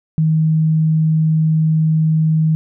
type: tone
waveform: sine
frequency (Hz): 158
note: D#3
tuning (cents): +27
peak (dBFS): -11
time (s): 0.18-2.55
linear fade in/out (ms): 0
effects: none